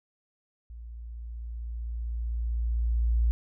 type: tone with level ramp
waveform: sine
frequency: 57.8 Hz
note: A#1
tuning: 14 cents flat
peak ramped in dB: -40 to -20 dBFS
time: 0.7-3.31 s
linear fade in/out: 0 ms
effects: none